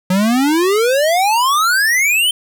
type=exponential sweep; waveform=square; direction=up; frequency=179.8 to 3141 Hz; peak=-12 dBFS; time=0.1-2.31 s; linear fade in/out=5 ms; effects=none